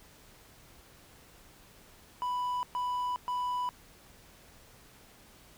triangle tone bursts, 990 Hz, B5, 4 cents sharp, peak -28 dBFS, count 3, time 2.22-3.69 s, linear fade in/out 0 ms, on 410 ms, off 120 ms, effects pink hiss -57 dBFS RMS until 5.57 s

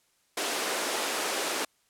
pink high-pass noise, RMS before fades -30 dBFS, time 0.37-1.65 s, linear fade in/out 5 ms, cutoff 320 Hz, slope 24 dB/octave, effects white hiss -69 dBFS RMS until 1.89 s + low-pass 11000 Hz 12 dB/octave

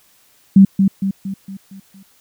sine tone with echo, 194.4 Hz, G3, 14 cents flat, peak -3 dBFS, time 0.56-0.65 s, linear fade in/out 5 ms, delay 230 ms, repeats 6, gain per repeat -6 dB, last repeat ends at 2.03 s, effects white hiss -54 dBFS RMS until 2.2 s

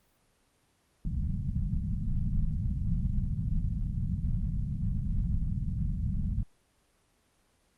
pink low-pass noise, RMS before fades -30 dBFS, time 1.05-6.43 s, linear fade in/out 2 ms, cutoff 200 Hz, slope 48 dB/octave, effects pink hiss -69 dBFS RMS until 7.77 s + Opus 24 kbps

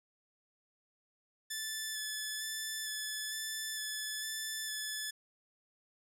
10% pulse tone with vibrato, 1740 Hz, A6, 20 cents flat, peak -28 dBFS, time 1.5-5.11 s, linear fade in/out 10 ms, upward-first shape square, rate 1.1 Hz, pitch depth 13 cents each way, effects none

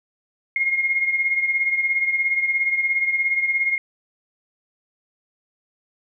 sine beating tone pair, 2141 / 2158 Hz, C7 / C#7, +39 / -47 cents, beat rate 17 Hz, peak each -19 / -26 dBFS, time 0.56-3.78 s, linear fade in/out 2 ms, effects none

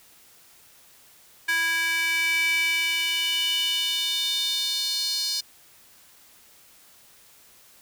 square tone with high-pass filter sweep, 329.6 Hz, E4, in tune, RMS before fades -25 dBFS, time 1.48-5.41 s, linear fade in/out 10 ms, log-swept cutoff 1800 to 4600 Hz, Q 5.2, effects white hiss -54 dBFS RMS until 7.81 s

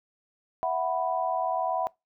sine chord, E suspended second, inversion none, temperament equal, 659.3 / 740 / 987.8 Hz, E5 / F#5 / B5, 0 / 0 / 0 cents, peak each -29 / -28 / -31 dBFS, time 0.63-1.87 s, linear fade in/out 0 ms, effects noise-tail reverb RT60 0.2 s tail -23 dB re dry

